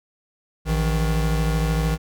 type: tone pair together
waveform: square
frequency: 57.03 / 157.9 Hz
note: A#1 / D#3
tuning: -37 / +26 cents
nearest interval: octave + tritone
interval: 1763 cents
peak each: -22 / -23 dBFS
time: 0.65-1.98 s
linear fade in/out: 50 ms
effects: none